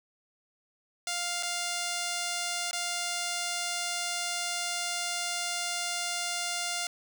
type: tone with dropouts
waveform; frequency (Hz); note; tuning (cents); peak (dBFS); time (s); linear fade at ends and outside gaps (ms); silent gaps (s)
5% pulse; 700; F5; +4; -19; 1.07-6.87; 2; 1.427-1.431 / 2.711-2.73
effects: none